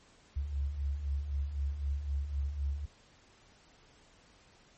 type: beating tone pair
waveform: sine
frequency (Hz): 67.2 / 71.1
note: C2 / C#2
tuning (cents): +47 / +45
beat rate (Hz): 3.9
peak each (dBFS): -39 / -32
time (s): 0.36-2.86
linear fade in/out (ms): 10
effects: pink hiss -62 dBFS RMS until 4.77 s + MP3 32 kbps